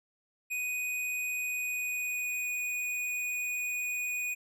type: tone with pitch glide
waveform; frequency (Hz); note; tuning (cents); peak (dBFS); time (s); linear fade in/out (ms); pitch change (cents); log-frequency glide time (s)
square; 2489 to 2473; D#7 to D#7; 0 to -11; -32; 0.5-4.35; 20; -11; 1.38-2.53
effects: none